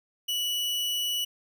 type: tone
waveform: 40% pulse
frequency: 2947 Hz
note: F#7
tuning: 8 cents flat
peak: -26 dBFS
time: 0.28-1.25 s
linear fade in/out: 10 ms
effects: none